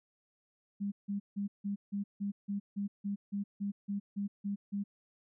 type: tone bursts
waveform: sine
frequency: 201.3 Hz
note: G3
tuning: 46 cents sharp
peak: -32 dBFS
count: 15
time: 0.8-4.84 s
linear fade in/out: 20 ms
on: 120 ms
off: 160 ms
effects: none